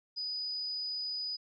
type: tone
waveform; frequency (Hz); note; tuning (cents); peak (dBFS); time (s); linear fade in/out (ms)
sine; 4967; D#8; -4; -34; 0.16-1.37; 20
effects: none